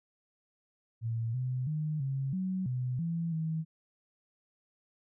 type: tone with pitch steps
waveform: sine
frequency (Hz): 114.6 / 127.4 / 153.5 / 135.5 / 187.1 / 126.1 / 167.1 / 159.9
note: A#2 / C3 / D#3 / C#3 / F#3 / B2 / E3 / D#3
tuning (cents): -29 / -46 / -23 / -39 / +20 / +36 / +24 / +48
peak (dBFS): -30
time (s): 1.01-3.65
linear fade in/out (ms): 50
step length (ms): 330
effects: none